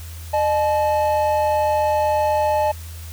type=tone pair together; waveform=triangle; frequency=608.1 / 860 Hz; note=D#5 / A5; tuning=-40 / -40 cents; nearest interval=tritone; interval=600 cents; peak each=-17 dBFS; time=0.33-2.72 s; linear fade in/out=10 ms; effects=added 82 Hz sine -32 dBFS peak until 3.12 s + white hiss -42 dBFS RMS until 3.12 s